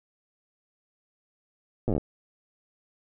slowing click train, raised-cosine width 2 ms, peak -14 dBFS, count 10, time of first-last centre 1.88-1.98 s, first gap 8 ms, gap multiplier 1.08, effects none

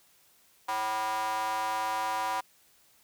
square tone with high-pass filter, 108.9 Hz, A2, 17 cents flat, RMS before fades -31 dBFS, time 0.68-2.41 s, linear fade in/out 10 ms, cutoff 890 Hz, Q 6.9, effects white hiss -63 dBFS RMS until 3.03 s

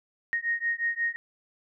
sine beating tone pair, 1861 / 1866.6 Hz, A#6 / A#6, -3 / +2 cents, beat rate 5.6 Hz, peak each -29 dBFS, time 0.33-1.16 s, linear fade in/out 0 ms, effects none

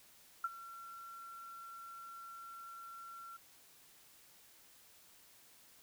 sine tone with ADSR envelope, 1360 Hz, F6, 46 cents flat, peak -31 dBFS, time 0.44-3.37 s, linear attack 4 ms, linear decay 34 ms, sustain -17 dB, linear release 8 ms, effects white hiss -63 dBFS RMS until 5.82 s

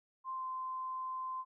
sine tone with pitch glide, 1046.5 to 1036.3 Hz, C6 to C6, 0 to -17 cents, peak -37 dBFS, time 0.24-1.45 s, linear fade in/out 50 ms, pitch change -17 cents, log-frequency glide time 0.34-0.44 s, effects none

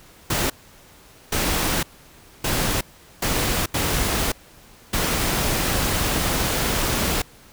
pink noise bursts at uneven times, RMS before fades -22 dBFS, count 6, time 0.3-0.5 / 1.32-1.83 / 2.44-2.81 / 3.22-3.66 / 3.74-4.32 / 4.93-7.22 s, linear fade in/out 5 ms, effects pink hiss -49 dBFS RMS until 7.52 s

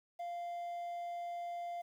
triangle tone with quantisation, 695 Hz, F5, 9 cents flat, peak -37 dBFS, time 0.19-1.82 s, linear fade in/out 10 ms, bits 11, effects none

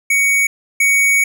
square tone pair in turn, 2240 / 2240 Hz, C#7 / C#7, +18 / +18 cents, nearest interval unison, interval 0 cents, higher neither, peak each -12 / -11 dBFS, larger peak second, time 0.1-0.47 / 0.8-1.24 s, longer second, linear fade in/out 5 ms, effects none

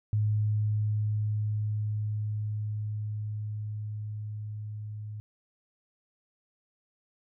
sine tone with level ramp, 106.1 Hz, G#2, 38 cents sharp, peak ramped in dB -23 to -36 dBFS, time 0.13-5.2 s, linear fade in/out 0 ms, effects none

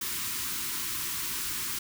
white band-stop noise, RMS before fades -33 dBFS, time 0.01-1.79 s, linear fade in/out 5 ms, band 400 to 920 Hz, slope 96 dB/octave, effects none

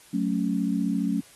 sine chord, F# minor, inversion none, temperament equal, 185 / 220 / 277.2 Hz, F#3 / A3 / C#4, 0 / 0 / 0 cents, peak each -27 dBFS, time 0.13-1.21 s, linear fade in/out 10 ms, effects white hiss -53 dBFS RMS until 1.35 s + AAC 32 kbps

